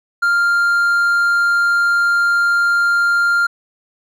triangle tone, 1396.9 Hz, F6, in tune, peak -10 dBFS, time 0.22-3.47 s, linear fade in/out 10 ms, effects none

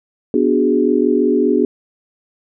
sine chord, G# half-diminished seventh, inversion first, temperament equal, 246.9 / 293.7 / 370 / 415.3 Hz, B3 / D4 / F#4 / G#4, 0 / 0 / 0 / 0 cents, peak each -17 dBFS, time 0.34-1.65 s, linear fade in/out 2 ms, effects none

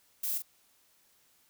violet noise with echo, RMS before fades -33 dBFS, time 0.23-0.38 s, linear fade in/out 5 ms, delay 42 ms, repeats 1, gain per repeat -7 dB, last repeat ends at 0.422 s, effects white hiss -67 dBFS RMS until 1.49 s

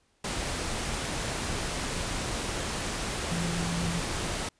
sine tone in noise, 170.3 Hz, F3, 43 cents flat, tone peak -30 dBFS, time 3.31-4 s, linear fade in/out 5 ms, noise pink, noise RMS -32 dBFS, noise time 0.24-4.49 s, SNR -1 dB, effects pink hiss -69 dBFS RMS until 4.59 s + resampled to 22050 Hz

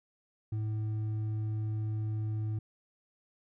sine tone with hard clipping, 108.2 Hz, A2, 29 cents flat, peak -32 dBFS, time 0.52-2.59 s, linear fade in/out 5 ms, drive 4 dB, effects none

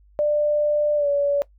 sine tone with pitch glide, 594 to 570.5 Hz, D5 to C#5, +20 to +50 cents, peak -17 dBFS, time 0.19-1.42 s, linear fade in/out 0 ms, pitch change -70 cents, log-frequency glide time 0.96-1.08 s, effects noise-tail reverb RT60 0.1 s tail -19 dB re dry + added 50 Hz sine -51 dBFS peak until 1.58 s

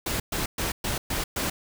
pink noise bursts, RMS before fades -28 dBFS, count 6, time 0.06-1.5 s, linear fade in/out 5 ms, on 140 ms, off 120 ms, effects none

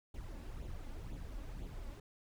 brown noise with flanger, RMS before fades -45 dBFS, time 0.14-2 s, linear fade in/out 5 ms, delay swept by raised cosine 0.28 to 3.58 ms, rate 2 Hz, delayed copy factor +0.6, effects none

